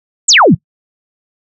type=exponential sweep; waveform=sine; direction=down; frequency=8450 to 126.2 Hz; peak=-3 dBFS; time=0.28-0.55 s; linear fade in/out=10 ms; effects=noise-tail reverb RT60 0.1 s tail -22 dB re dry